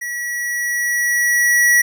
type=tone with level ramp; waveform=square; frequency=1931 Hz; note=B6; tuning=39 cents flat; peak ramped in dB=-24 to -10 dBFS; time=0.01-1.82 s; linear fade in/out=10 ms; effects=none